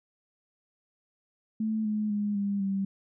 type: tone with pitch steps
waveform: sine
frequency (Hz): 218.6 / 212.5 / 206.6 / 200.8 / 195.2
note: A3 / G#3 / G#3 / G3 / G3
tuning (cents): -11 / +40 / -9 / +42 / -7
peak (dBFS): -26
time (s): 1.6-2.85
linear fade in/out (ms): 5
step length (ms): 250
effects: none